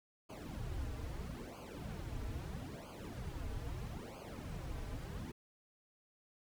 brown noise with flanger, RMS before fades -44 dBFS, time 0.29-5.32 s, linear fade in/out 10 ms, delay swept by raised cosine 0.53 to 5.63 ms, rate 0.77 Hz, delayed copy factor -1, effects none

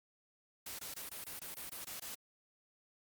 white noise bursts, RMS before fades -45 dBFS, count 10, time 0.66-2.149 s, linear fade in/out 5 ms, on 130 ms, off 21 ms, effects Opus 48 kbps

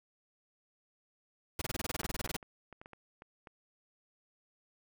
pink noise bursts, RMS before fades -36 dBFS, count 16, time 1.59-2.366 s, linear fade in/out 5 ms, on 26 ms, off 24 ms
clicks, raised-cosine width 0.5 ms, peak -34 dBFS, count 11, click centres 2.033 / 2.091 / 2.196 / 2.275 / 2.428 / 2.727 / 2.815 / 2.859 / 2.933 / 3.221 / 3.472 s
effects none

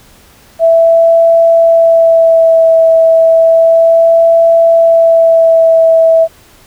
sine tone with vibrato, 659.3 Hz, E5, in tune, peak -3 dBFS, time 0.59-6.28 s, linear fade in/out 50 ms, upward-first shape sine, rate 0.32 Hz, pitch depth 15 cents each way, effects pink hiss -42 dBFS RMS until 6.66 s

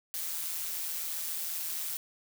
blue noise with amplitude modulation, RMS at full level -33 dBFS, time 0.14-1.97 s, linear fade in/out 0 ms, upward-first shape sine, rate 164 Hz, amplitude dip 55%, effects none

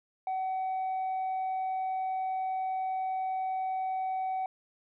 sine tone with tanh clipping, 755 Hz, F#5, 35 cents sharp, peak -30 dBFS, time 0.27-4.46 s, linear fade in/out 2 ms, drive 1 dB, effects none

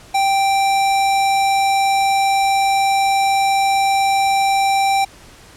square tone, 784 Hz, G5, in tune, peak -14 dBFS, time 0.14-5.05 s, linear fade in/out 10 ms, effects pink hiss -43 dBFS RMS until 5.56 s + low-pass 10000 Hz 12 dB/octave

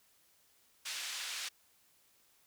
pink band-pass noise, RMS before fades -41 dBFS, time 0.85-1.49 s, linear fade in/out 10 ms, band 2300 to 7000 Hz, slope 12 dB/octave, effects white hiss -69 dBFS RMS until 2.46 s

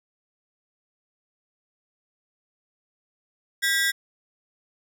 sawtooth ring-modulated tone, 1780 Hz, A6, 20 cents sharp, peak -14 dBFS, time 3.62-3.92 s, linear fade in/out 20 ms, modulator 169 Hz, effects none

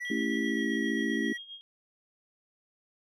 triangle tone with pitch glide, 1953 to 1922.8 Hz, B6 to B6, -20 to -47 cents, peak -32 dBFS, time 0-1.38 s, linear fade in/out 20 ms, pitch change -27 cents, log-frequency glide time 0.44-0.65 s
sine tone with tremolo, 3250 Hz, G#7, 38 cents flat, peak -40 dBFS, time 0.05-1.61 s, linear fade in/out 0 ms, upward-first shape sine, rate 7.6 Hz, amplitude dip 70%
sine chord, A dominant seventh, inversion none, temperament just, 220 / 275 / 330 / 396 Hz, A3 / C#4 / E4 / G4, 0 / -14 / +2 / +18 cents, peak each -32 / -32 / -34 / -37 dBFS, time 0.1-1.33 s, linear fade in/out 5 ms
effects none

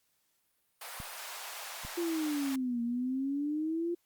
pink high-pass noise, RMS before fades -43 dBFS, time 0.81-2.56 s, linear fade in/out 5 ms, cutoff 680 Hz, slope 24 dB/octave
clicks, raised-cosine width 5 ms, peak -31 dBFS, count 2, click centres 1.002 / 1.85 s
sine exponential two-way sweep, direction down then up, 349.6 to 233.1 to 349.6 Hz, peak -30 dBFS, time 1.97-3.95 s, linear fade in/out 10 ms, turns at 2.82 s
effects white hiss -75 dBFS RMS until 4.05 s + Opus 48 kbps

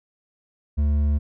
triangle tone with hard clipping, 73.42 Hz, D2, in tune, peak -19 dBFS, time 0.77-1.19 s, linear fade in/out 20 ms, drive 9 dB, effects none

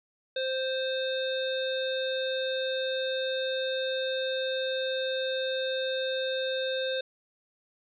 harmonic tone with a mistuned harmonic, 523.3 Hz, C5, in tune, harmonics 1 / 3 / 5 / 7 / 8, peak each -29 / -37 / -43 / -36 / -44 dBFS, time 0.36-7.01 s, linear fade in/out 5 ms, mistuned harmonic 8, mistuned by +27 cents, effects none

